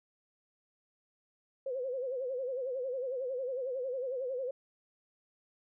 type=tone with vibrato; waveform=sine; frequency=515 Hz; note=C5; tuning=28 cents flat; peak=-33 dBFS; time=1.66-4.51 s; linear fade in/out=5 ms; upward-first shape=sine; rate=11 Hz; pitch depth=100 cents each way; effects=none